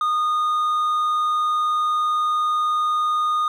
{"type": "tone with hard clipping", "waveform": "sine", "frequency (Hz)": 1229, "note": "D#6", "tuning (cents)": -22, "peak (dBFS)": -19, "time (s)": [0.01, 3.48], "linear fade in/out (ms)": 2, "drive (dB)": 3, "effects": []}